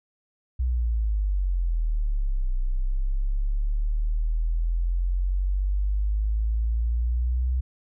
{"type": "exponential two-way sweep", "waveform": "sine", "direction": "down then up", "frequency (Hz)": [63.5, 30.93, 63.5], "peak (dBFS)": -21, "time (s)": [0.59, 7.61], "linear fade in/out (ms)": 10, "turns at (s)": 2.53, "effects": []}